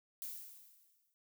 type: noise with exponential decay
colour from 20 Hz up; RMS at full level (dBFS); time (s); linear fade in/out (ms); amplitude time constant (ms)
violet; -42; 0.22-1.14; 0; 200
effects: noise-tail reverb RT60 0.2 s tail -24 dB re dry